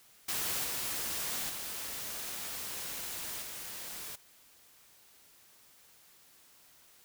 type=noise with level steps; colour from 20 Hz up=white; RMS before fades=-34 / -36 / -40 / -43 dBFS; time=0.28-4.16 s; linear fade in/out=10 ms; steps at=0.64 / 1.49 / 3.42 s; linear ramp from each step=5 ms; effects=white hiss -61 dBFS RMS until 7.04 s